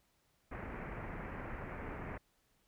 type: low-pass noise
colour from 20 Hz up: pink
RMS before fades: -44 dBFS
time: 0.51-2.18 s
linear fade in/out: 10 ms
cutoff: 2300 Hz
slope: 48 dB/octave
effects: pink hiss -75 dBFS RMS until 2.67 s